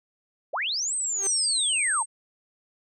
sine linear two-way sweep, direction up then down, 417.4 to 8380 to 812 Hz, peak -25 dBFS, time 0.53-2.03 s, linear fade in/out 10 ms, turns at 0.95 s
sawtooth tone with exponential growth, 392.2 Hz, G4, 1 cent sharp, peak -27 dBFS, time 1.08-1.27 s, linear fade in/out 1 ms, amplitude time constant 41 ms
sine tone, 8372 Hz, C9, in tune, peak -24 dBFS, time 1.22-2.06 s, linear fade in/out 50 ms
effects none

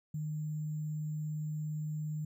sine tone with sample-and-hold, 152.9 Hz, D#3, 30 cents flat, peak -34 dBFS, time 0.14-2.25 s, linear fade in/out 5 ms, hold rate 7350 Hz, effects none

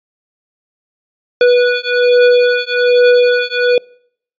square beating tone pair, 489.8 / 491 Hz, B4 / B4, -14 / -10 cents, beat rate 1.2 Hz, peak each -12 dBFS, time 1.41-3.78 s, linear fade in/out 2 ms, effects noise-tail reverb RT60 0.6 s tail -25 dB re dry + resampled to 11025 Hz

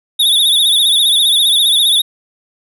square tone with vibrato, 3579 Hz, A7, 29 cents sharp, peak -9 dBFS, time 0.19-2.02 s, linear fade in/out 10 ms, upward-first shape sine, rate 15 Hz, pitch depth 98 cents each way, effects none

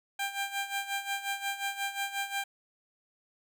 15% pulse tone with tremolo, 794 Hz, G5, 22 cents sharp, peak -23 dBFS, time 0.19-2.44 s, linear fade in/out 5 ms, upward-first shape sine, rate 5.6 Hz, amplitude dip 75%, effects none

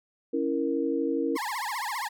sine chord, A# diminished, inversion first, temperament equal, 277.2 / 329.6 / 466.2 Hz, C#4 / E4 / A#4, 0 / 0 / 0 cents, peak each -29 dBFS, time 0.33-1.37 s, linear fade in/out 10 ms
30% pulse tone with vibrato, 948 Hz, A#5, 29 cents sharp, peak -27 dBFS, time 1.35-2.09 s, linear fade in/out 20 ms, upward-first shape triangle, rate 15 Hz, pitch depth 300 cents each way
effects none

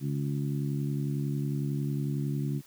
harmonic tone, 71 Hz, C#2, 42 cents sharp, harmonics 2 / 3 / 4 / 5, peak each -29 / -36 / -37 / -42 dBFS, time 0-2.62 s, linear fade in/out 50 ms, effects white hiss -57 dBFS RMS until 2.66 s

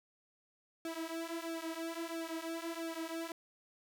sawtooth tone with flanger, 329.6 Hz, E4, in tune, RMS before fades -41 dBFS, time 0.85-3.32 s, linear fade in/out 2 ms, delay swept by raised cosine 2 to 7.1 ms, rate 1.5 Hz, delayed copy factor -0.85, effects none

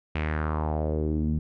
sawtooth tone with low-pass filter sweep, 77.2 Hz, D#2, 13 cents flat, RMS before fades -27 dBFS, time 0.15-1.39 s, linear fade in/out 5 ms, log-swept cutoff 2600 to 190 Hz, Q 3.3, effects none

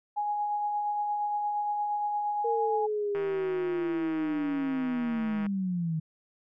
sine tone with tremolo, 830.6 Hz, G#5, in tune, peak -26 dBFS, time 0.16-2.87 s, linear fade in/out 20 ms, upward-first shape sine, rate 8.6 Hz, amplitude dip 25%
sine linear sweep, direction down, 466.2 to 155.5 Hz, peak -27 dBFS, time 2.44-6 s, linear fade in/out 10 ms
click train, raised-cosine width 0.5 ms, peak -26 dBFS, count 369, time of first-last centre 3.15-5.464 s, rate 159 Hz
effects none

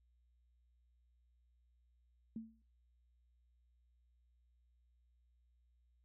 sine tone with exponential decay, 223.9 Hz, A3, 30 cents sharp, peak -39 dBFS, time 2.36-2.62 s, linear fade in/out 2 ms, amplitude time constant 56 ms, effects noise-tail reverb RT60 0.3 s tail -25 dB re dry + added 60 Hz sine -70 dBFS peak until 6.04 s

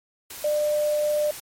sine tone in noise, 598 Hz, D5, 31 cents sharp, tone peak -20 dBFS, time 0.44-1.31 s, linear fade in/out 5 ms, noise white, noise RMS -38 dBFS, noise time 0.3-1.4 s, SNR +15 dB, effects MP3 64 kbps

